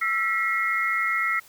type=tone cluster; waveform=sine; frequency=1332 / 1938 / 2145 Hz; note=E6 / B6 / C7; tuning=+18 / -33 / +42 cents; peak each=-26 dBFS; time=0.01-1.4 s; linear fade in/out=10 ms; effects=white hiss -52 dBFS RMS until 1.48 s